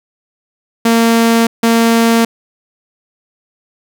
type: tone pair in turn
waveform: sawtooth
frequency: 229.6 / 229.6 Hz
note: A#3 / A#3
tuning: -26 / -26 cents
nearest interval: unison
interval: 0 cents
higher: neither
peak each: -4 dBFS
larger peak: neither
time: 0.85-1.47 / 1.63-2.25 s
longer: neither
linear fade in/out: 5 ms
effects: none